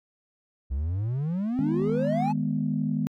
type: exponential sweep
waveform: triangle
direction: up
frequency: 62.6 to 880 Hz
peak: -23 dBFS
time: 0.7-2.33 s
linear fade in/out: 20 ms
type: chord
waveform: sine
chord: G# minor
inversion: second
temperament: equal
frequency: 155.56 / 207.7 / 246.9 Hz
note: D#3 / G#3 / B3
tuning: 0 / 0 / 0 cents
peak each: -28 dBFS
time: 1.59-3.07 s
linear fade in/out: 0 ms
effects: tanh soft clip ceiling -14 dBFS